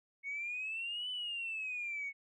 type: exponential two-way sweep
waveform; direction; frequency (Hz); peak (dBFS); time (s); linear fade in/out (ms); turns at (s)
sine; up then down; 2200 to 3019 to 2200; -36; 0.23-2.13; 50; 1.1
effects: tanh soft clip ceiling -32 dBFS